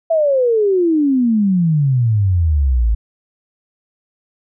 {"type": "exponential sweep", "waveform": "sine", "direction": "down", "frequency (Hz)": [670, 52.5], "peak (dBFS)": -11, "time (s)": [0.1, 2.95], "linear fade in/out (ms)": 10, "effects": []}